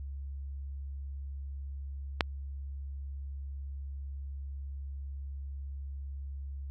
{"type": "click", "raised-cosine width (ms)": 0.3, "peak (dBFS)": -8, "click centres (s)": 2.208, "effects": ["added 69 Hz sine -37 dBFS peak until 6.7 s", "AAC 32 kbps"]}